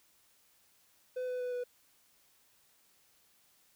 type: tone with pitch steps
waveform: triangle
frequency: 505 / 500.6 / 496.3 / 492 Hz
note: B4 / B4 / B4 / B4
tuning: +39 / +23 / +8 / -7 cents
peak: -32 dBFS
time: 1.16-1.64 s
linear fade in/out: 10 ms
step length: 120 ms
effects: white hiss -68 dBFS RMS until 3.75 s